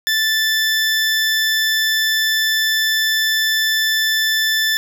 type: tone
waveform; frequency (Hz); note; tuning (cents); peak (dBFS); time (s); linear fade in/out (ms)
20% pulse; 1760; A6; 0; -10; 0.07-4.77; 0
effects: none